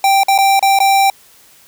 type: tone with dropouts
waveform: square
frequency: 784 Hz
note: G5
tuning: in tune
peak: -9 dBFS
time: 0.04-1.1 s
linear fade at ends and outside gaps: 2 ms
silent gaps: 0.234-0.283 / 0.379-0.386 / 0.594-0.626 / 0.789-0.802 s
effects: white hiss -46 dBFS RMS until 1.67 s